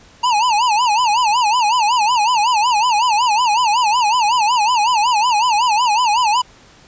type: tone with vibrato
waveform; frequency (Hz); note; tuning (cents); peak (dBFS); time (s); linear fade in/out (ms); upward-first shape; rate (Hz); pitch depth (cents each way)
square; 913; A#5; -36; -13; 0.23-6.42; 10; sine; 5.4; 180
effects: pink hiss -46 dBFS RMS until 6.87 s + resampled to 16000 Hz

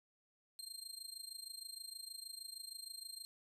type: tone with amplitude modulation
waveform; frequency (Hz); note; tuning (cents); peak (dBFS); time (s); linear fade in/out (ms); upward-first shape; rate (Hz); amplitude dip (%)
25% pulse; 4186; C8; 0; -39; 0.59-3.25; 0; sine; 26.4; 85
effects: none

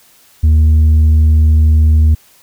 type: tone with tanh clipping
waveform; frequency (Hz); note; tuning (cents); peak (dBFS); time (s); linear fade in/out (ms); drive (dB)
sine; 77.78; D#2; 0; -6; 0.43-2.15; 10; 3
effects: white hiss -47 dBFS RMS until 2.42 s

